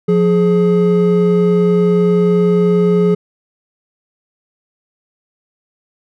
triangle tone pair together, 176.74 / 420 Hz, F3 / G#4, +21 / +19 cents, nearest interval octave + minor third, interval 1498 cents, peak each -10 dBFS, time 0.08-3.15 s, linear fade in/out 10 ms, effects none

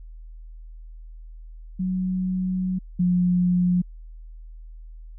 sine tone pair in turn, 185 / 178.8 Hz, F#3 / F3, 0 / +41 cents, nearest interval minor second, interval 59 cents, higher first, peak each -22 / -17 dBFS, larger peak second, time 1.79-2.79 / 2.99-3.82 s, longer first, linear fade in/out 10 ms, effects added 40 Hz sine -38 dBFS peak until 5.18 s

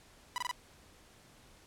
sawtooth tone bursts, 987.8 Hz, B5, in tune, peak -29 dBFS, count 4, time 0.36-0.512 s, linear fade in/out 0 ms, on 20 ms, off 24 ms, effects pink hiss -60 dBFS RMS until 1.66 s + low-pass 11000 Hz 12 dB/octave

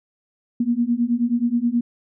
sine beating tone pair, 233.1 / 242.5 Hz, A#3 / B3, 0 / -31 cents, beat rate 9.4 Hz, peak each -21 / -20 dBFS, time 0.6-1.81 s, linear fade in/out 5 ms, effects none

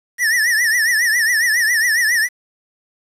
square tone with vibrato, 1845 Hz, A#6, 18 cents flat, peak -14 dBFS, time 0.18-2.29 s, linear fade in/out 50 ms, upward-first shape triangle, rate 7.3 Hz, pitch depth 150 cents each way, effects resampled to 32000 Hz + 7-bit

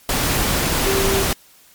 sine tone in noise, 389.8 Hz, G4, 10 cents flat, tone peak -19 dBFS, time 0.86-1.23 s, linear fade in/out 2 ms, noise pink, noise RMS -19 dBFS, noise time 0.09-1.33 s, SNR -3 dB, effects white hiss -50 dBFS RMS until 1.74 s + MP3 96 kbps

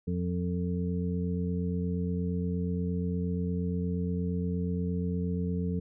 harmonic tone, 88.5 Hz, F2, 23 cents sharp, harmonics 1 / 2 / 3 / 5, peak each -33 / -30 / -39 / -38 dBFS, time 0.07-5.8 s, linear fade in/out 10 ms, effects none

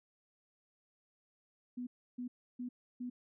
sine tone bursts, 246.9 Hz, B3, in tune, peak -38 dBFS, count 4, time 1.77-3.1 s, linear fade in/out 10 ms, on 100 ms, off 310 ms, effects none

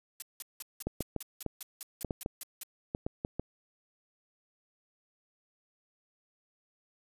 blue noise bursts, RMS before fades -39 dBFS, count 13, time 0.2-2.633 s, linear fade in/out 0 ms, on 21 ms, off 180 ms
clicks, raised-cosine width 2 ms, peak -19 dBFS, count 11, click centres 0.87 / 1.007 / 1.163 / 1.463 / 2.047 / 2.108 / 2.261 / 2.949 / 3.065 / 3.249 / 3.396 s
effects resampled to 32000 Hz

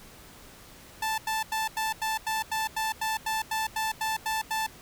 sawtooth tone bursts, 880 Hz, A5, in tune, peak -23 dBFS, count 15, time 1.02-4.666 s, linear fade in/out 5 ms, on 160 ms, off 89 ms, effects pink hiss -50 dBFS RMS until 4.81 s

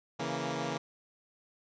10% pulse chord, A# diminished, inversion first, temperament equal, 138.59 / 164.81 / 233.1 Hz, C#3 / E3 / A#3, 0 / 0 / 0 cents, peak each -29 dBFS, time 0.19-0.78 s, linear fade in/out 10 ms, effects resampled to 16000 Hz

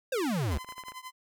square exponential sweep, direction down, 554.4 to 65 Hz, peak -28 dBFS, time 0.12-0.58 s, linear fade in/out 5 ms
sawtooth tone with tremolo, 1022 Hz, C6, 41 cents flat, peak -34 dBFS, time 0.5-1.12 s, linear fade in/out 20 ms, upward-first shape triangle, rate 11 Hz, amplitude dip 95%
clicks, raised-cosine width 0.5 ms, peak -32 dBFS, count 8, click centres 0.584 / 0.646 / 0.689 / 0.723 / 0.781 / 0.837 / 0.884 / 0.92 s
effects none

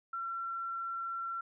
sine tone, 1358 Hz, F6, 49 cents flat, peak -35 dBFS, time 0.13-1.41 s, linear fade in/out 5 ms, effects none

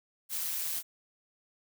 blue noise with amplitude modulation, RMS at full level -32 dBFS, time 0.29-0.83 s, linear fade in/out 50 ms, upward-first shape sine, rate 167 Hz, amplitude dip 45%, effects none

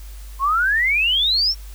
sine exponential sweep, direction up, 1044 to 5610 Hz, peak -15 dBFS, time 0.39-1.55 s, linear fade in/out 50 ms, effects added 50 Hz sine -33 dBFS peak until 1.74 s + white hiss -47 dBFS RMS until 1.74 s

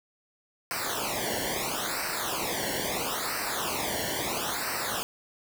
pink noise with flanger, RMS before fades -31 dBFS, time 0.71-5.03 s, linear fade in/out 0 ms, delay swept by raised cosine 0.29 to 0.81 ms, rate 0.75 Hz, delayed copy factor -0.95, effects none

